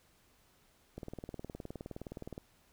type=click train; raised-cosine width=2 ms; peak=-29 dBFS; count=28; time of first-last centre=0.98-2.379 s; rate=19.3 Hz; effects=pink hiss -68 dBFS RMS until 2.72 s